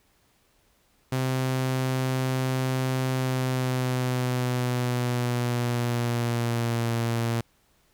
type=tone with pitch glide; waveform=sawtooth; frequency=130 to 116.49 Hz; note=C3 to A#2; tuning=-11 to -1 cents; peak=-20 dBFS; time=1.12-7.41 s; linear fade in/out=5 ms; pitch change=-190 cents; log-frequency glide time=3.13-6.91 s; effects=pink hiss -65 dBFS RMS until 7.93 s

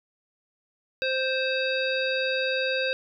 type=harmonic tone with a mistuned harmonic; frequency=523.3 Hz; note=C5; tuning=in tune; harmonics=1 / 3 / 5 / 7 / 9; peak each=-27 / -30 / -30 / -33 / -37 dBFS; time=1.02-2.93 s; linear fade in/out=0 ms; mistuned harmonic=7; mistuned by=+58 cents; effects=none

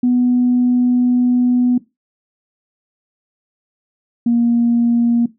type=tone pair in turn; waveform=sine; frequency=246.9 / 236 Hz; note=B3 / A#3; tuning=0 / +22 cents; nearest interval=minor second; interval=78 cents; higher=first; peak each=-10 dBFS; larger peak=neither; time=0.03-1.78 / 4.26-5.26 s; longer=first; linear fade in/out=5 ms; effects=noise-tail reverb RT60 0.2 s tail -17 dB re dry + tanh soft clip ceiling -6 dBFS

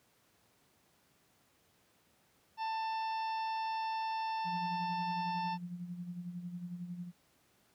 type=harmonic tone; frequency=889 Hz; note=A5; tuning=18 cents sharp; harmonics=1 / 2 / 3 / 4 / 5 / 6; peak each=-34 / -50 / -48 / -54 / -55 / -52 dBFS; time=2.57-5.58 s; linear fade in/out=50 ms
type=tone with tremolo; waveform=sine; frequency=176.2 Hz; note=F3; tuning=16 cents sharp; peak=-37 dBFS; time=4.44-7.12 s; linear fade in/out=50 ms; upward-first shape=sine; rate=11 Hz; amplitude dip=60%
effects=pink hiss -70 dBFS RMS until 7.74 s + high-pass 100 Hz 12 dB/octave

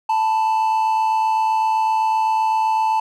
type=tone pair together; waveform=triangle; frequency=880 / 987.8 Hz; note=A5 / B5; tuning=0 / 0 cents; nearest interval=major second; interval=200 cents; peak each=-14 / -24 dBFS; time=0.09-3 s; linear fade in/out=5 ms; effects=none

